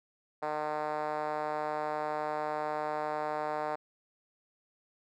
5% pulse tone with band-pass filter, 151.8 Hz, D#3, 42 cents flat, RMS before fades -34 dBFS, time 0.42-3.76 s, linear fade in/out 10 ms, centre 690 Hz, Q 1.8, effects none

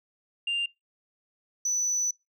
sine tone pair in turn, 2794 / 5972 Hz, F7 / F#8, 0 / +15 cents, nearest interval octave + minor second, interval 1315 cents, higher second, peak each -24 / -22 dBFS, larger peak second, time 0.47-0.66 / 1.65-2.11 s, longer second, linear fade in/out 5 ms, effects noise-tail reverb RT60 0.2 s tail -24 dB re dry + tanh soft clip ceiling -23 dBFS

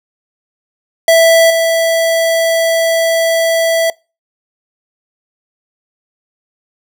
square tone with level steps, 659.3 Hz, E5, in tune, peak -5 / -10 dBFS, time 1.08-3.9 s, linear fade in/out 2 ms, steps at 1.5 s, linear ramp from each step 5 ms, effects noise-tail reverb RT60 0.3 s tail -25 dB re dry

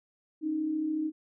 sine tone pair together, 277.2 / 311.1 Hz, C#4 / D#4, 0 / 0 cents, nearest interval major second, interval 200 cents, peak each -38 / -28 dBFS, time 0.41-1.12 s, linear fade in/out 50 ms, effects none

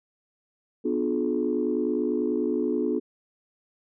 sine chord, B diminished seventh, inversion none, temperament just, 246.9 / 296.3 / 355.6 / 426.7 Hz, B3 / D4 / F4 / Ab4, 0 / +15 / +31 / +47 cents, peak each -28 dBFS, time 0.84-3 s, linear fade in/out 20 ms, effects tanh soft clip ceiling -14 dBFS

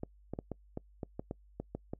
clicks, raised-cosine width 2 ms, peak -24 dBFS, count 11, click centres 0.034 / 0.336 / 0.389 / 0.517 / 0.774 / 1.032 / 1.195 / 1.311 / 1.6 / 1.75 / 1.935 s, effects noise-tail reverb RT60 0.1 s tail -26 dB re dry + added 50 Hz sine -58 dBFS peak until 1.99 s

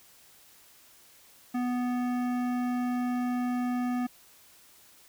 triangle tone with hard clipping, 246.9 Hz, B3, in tune, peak -29 dBFS, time 1.54-4.07 s, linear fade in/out 10 ms, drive 18 dB, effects white hiss -57 dBFS RMS until 5.08 s

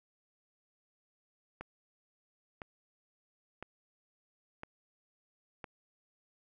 click train, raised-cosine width 0.5 ms, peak -27 dBFS, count 5, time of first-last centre 1.61-5.642 s, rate 0.992 Hz, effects none

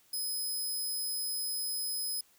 10% pulse tone, 5070 Hz, D#8, 32 cents sharp, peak -27 dBFS, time 0.13-2.21 s, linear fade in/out 5 ms, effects white hiss -65 dBFS RMS until 2.38 s

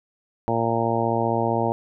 harmonic tone, 115.4 Hz, A#2, 17 cents flat, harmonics 1 / 2 / 3 / 4 / 5 / 6 / 7 / 8, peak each -28 / -28 / -28 / -28 / -28 / -28 / -28 / -28 dBFS, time 0.48-1.72 s, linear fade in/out 0 ms, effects none

